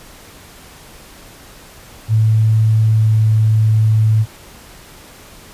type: tone with pitch glide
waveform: sine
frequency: 110 to 109.37 Hz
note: A2 to A2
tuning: 0 to -10 cents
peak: -9 dBFS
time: 2.08-4.26 s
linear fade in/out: 50 ms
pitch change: -10 cents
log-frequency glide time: 2.91-3.12 s
effects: pink hiss -40 dBFS RMS until 5.53 s + resampled to 32000 Hz